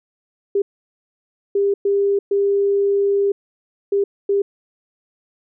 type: tone bursts at uneven times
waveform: sine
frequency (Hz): 400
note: G4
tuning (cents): +35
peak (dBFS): -14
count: 6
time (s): 0.55-0.62 / 1.55-1.74 / 1.85-2.19 / 2.31-3.32 / 3.92-4.04 / 4.29-4.42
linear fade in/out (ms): 5
effects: none